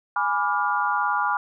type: chord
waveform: sine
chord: G# diminished seventh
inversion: none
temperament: equal with one note detuned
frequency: 830.6 / 987.8 / 1174.7 / 1412.3 Hz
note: G#5 / B5 / D6 / F6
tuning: 0 / 0 / 0 / +19 cents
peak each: -26 dBFS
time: 0.16-1.37 s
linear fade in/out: 2 ms
effects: none